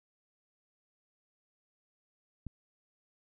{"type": "click", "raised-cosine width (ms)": 5, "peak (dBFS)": -28, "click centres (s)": 2.467, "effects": []}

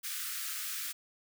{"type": "high-pass noise", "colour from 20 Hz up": "white", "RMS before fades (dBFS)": -38, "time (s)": [0.03, 0.93], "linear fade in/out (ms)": 20, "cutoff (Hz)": 1200, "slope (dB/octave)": 96, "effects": []}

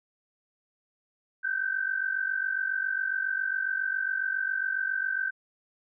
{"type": "tone pair together", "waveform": "sine", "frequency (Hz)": [1520.7, 1568], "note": ["F#6", "G6"], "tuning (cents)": [47, 0], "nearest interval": "minor second", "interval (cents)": 53, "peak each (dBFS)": [-30, -29], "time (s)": [1.43, 5.31], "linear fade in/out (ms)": 20, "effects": []}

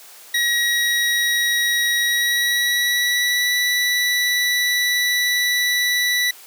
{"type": "tone with pitch glide", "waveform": "25% pulse", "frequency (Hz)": [1906, 1963], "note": ["A#6", "B6"], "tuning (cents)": [38, -11], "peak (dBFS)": -13, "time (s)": [0.34, 6.31], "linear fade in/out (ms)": 5, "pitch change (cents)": 51, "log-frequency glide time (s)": [2, 3.55], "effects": ["white hiss -43 dBFS RMS until 6.46 s", "high-pass 400 Hz 12 dB/octave"]}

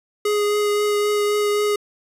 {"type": "tone with vibrato", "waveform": "square", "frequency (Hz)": 415.3, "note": "G#4", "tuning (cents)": 0, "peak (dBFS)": -18, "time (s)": [0.25, 1.76], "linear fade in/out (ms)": 5, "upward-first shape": "triangle", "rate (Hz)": 3.8, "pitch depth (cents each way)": 13, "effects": ["resampled to 32000 Hz"]}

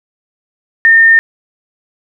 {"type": "tone", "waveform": "sine", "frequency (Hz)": 1818, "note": "A#6", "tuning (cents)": -44, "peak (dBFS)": -3, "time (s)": [0.85, 1.19], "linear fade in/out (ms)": 0, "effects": []}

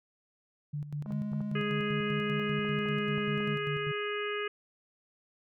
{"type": "tone with tremolo", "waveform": "sine", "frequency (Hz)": 147.1, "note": "D3", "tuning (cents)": 3, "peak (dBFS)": -32, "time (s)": [0.73, 3.92], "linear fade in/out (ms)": 10, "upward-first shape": "square", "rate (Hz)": 5.1, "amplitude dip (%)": 65}
{"type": "tone with vibrato", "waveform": "triangle", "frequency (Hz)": 207.7, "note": "G#3", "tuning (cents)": 0, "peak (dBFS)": -31, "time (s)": [1.05, 3.58], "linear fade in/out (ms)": 50, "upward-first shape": "sine", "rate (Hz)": 9.9, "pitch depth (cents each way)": 10}
{"type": "clicks", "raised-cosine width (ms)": 1, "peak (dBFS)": -33, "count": 9, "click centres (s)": [1.061, 1.107, 1.333, 1.406, 2.396, 2.65, 2.859, 3.181, 3.405]}
{"type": "harmonic tone", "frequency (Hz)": 415.1, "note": "G#4", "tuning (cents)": -1, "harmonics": [1, 3, 4, 5, 6, 7], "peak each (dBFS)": [-34, -39, -40, -41, -42, -42], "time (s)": [1.55, 4.48], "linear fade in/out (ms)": 5}
{"effects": []}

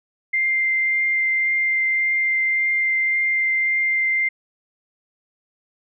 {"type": "tone with vibrato", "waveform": "sine", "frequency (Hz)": 2095, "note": "C7", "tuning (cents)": 2, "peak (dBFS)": -17, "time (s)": [0.33, 4.29], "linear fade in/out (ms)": 10, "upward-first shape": "triangle", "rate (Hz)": 1.8, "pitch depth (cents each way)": 8, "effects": []}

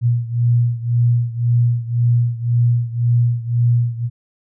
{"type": "beating tone pair", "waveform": "sine", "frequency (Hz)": [118.8, 120.7], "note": ["A#2", "B2"], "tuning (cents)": [33, -39], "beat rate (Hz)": 1.9, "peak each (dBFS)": [-15, -18], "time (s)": [0.01, 4.1], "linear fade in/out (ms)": 50, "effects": []}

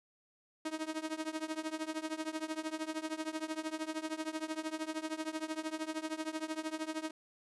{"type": "tone with tremolo", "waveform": "sawtooth", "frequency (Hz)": 314.7, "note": "D#4", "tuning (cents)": 20, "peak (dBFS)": -29, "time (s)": [0.65, 7.11], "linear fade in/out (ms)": 5, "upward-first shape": "triangle", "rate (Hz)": 13, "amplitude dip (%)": 95, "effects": ["resampled to 24000 Hz"]}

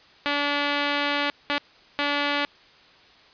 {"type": "tone bursts at uneven times", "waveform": "5% pulse", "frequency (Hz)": 288, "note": "D4", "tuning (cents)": -34, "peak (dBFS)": -11, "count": 3, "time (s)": [[0.26, 1.3], [1.5, 1.58], [1.99, 2.45]], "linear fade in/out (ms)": 0, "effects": ["white hiss -53 dBFS RMS until 3.33 s", "resampled to 11025 Hz"]}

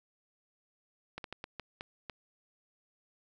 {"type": "slowing click train", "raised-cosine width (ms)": 0.3, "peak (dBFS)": -24, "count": 7, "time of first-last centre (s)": [1.18, 2.098], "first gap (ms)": 62, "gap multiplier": 1.36, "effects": []}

